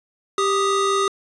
square tone pair together, 393.2 / 1244.5 Hz, G4 / D#6, +5 / 0 cents, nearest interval octave + minor sixth, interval 1995 cents, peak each -21 dBFS, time 0.38-1.08 s, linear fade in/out 2 ms, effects resampled to 22050 Hz

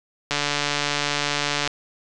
click train, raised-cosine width 0.2 ms, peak -5 dBFS, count 199, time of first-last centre 0.31-1.676 s, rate 145 Hz, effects resampled to 22050 Hz

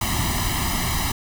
pink noise with comb filter, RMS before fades -23 dBFS, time 0.01-1.12 s, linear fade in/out 5 ms, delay 1 ms, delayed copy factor +0.9, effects none

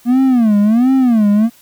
triangle tone with vibrato, 233.1 Hz, A#3, in tune, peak -6 dBFS, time 0.05-1.5 s, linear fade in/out 50 ms, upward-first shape sine, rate 1.4 Hz, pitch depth 230 cents each way, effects white hiss -47 dBFS RMS until 1.61 s

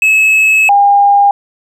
triangle / sine tone pair in turn, 2586 / 806.6 Hz, E7 / G5, -34 / +49 cents, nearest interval octave + minor sixth, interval 2017 cents, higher first, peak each -4 dBFS, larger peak neither, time 0.02-0.69 / 0.69-1.31 s, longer first, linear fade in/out 2 ms, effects none

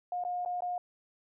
sine tone with dropouts, 715 Hz, F5, 41 cents sharp, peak -31 dBFS, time 0.12-0.78 s, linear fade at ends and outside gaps 2 ms, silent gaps 0.238-0.249 / 0.45-0.459 / 0.606-0.621 s, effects none

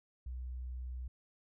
sine tone, 62.5 Hz, B1, 21 cents sharp, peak -39 dBFS, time 0.26-1.08 s, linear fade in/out 5 ms, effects none

